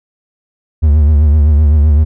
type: tone with vibrato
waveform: triangle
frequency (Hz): 74.9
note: D2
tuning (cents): +35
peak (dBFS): -3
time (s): 0.82-2.05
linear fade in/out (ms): 20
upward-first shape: triangle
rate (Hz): 7.8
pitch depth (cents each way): 97
effects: none